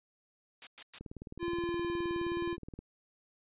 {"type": "noise bursts", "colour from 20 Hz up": "blue", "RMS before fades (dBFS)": -38, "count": 3, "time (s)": [0.62, 0.984], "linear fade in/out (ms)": 0, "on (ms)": 48, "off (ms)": 110}
{"type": "click train", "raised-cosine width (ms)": 3, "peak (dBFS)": -31, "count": 35, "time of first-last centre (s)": [1.01, 2.79], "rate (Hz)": 19.1}
{"type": "tone", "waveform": "square", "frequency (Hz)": 343.9, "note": "F4", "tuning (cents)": -27, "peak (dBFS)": -33, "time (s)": [1.39, 2.57], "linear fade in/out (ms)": 50}
{"effects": ["resampled to 8000 Hz"]}